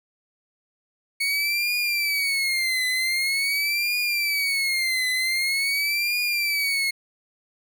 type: tone with vibrato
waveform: 30% pulse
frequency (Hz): 2217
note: C#7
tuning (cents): 0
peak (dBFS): -19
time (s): 1.2-6.91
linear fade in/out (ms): 10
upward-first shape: triangle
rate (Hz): 0.45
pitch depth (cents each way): 170
effects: none